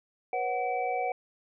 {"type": "tone cluster", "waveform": "sine", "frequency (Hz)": [485.2, 544, 742, 2305], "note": ["B4", "C#5", "F#5", "D7"], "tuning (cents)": [-31, -33, 5, -33], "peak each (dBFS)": [-34, -37, -29, -38], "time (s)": [0.33, 1.12], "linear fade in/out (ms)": 2, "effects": []}